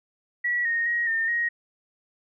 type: tone with pitch steps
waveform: sine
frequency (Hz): 1934 / 1856 / 1889 / 1815 / 1882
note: B6 / A#6 / A#6 / A#6 / A#6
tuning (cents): -37 / -8 / +22 / -47 / +16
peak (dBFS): -22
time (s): 0.44-1.49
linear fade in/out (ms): 10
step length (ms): 210
effects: none